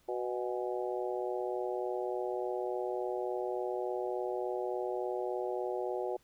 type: harmonic tone with a mistuned harmonic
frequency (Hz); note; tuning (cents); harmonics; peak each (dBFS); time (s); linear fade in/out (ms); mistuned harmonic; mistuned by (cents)
123.47; B2; 0; 3 / 4 / 5 / 6 / 7; -36 / -38 / -40 / -42 / -43; 0.08-6.17; 10; 7; -55
effects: pink hiss -69 dBFS RMS until 6.23 s